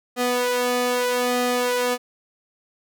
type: tone with flanger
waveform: sawtooth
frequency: 246.9 Hz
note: B3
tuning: in tune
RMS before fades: -22 dBFS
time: 0.16-1.98 s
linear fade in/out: 50 ms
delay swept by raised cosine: 1.6 to 2.35 ms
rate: 0.8 Hz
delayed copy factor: +0.9
effects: none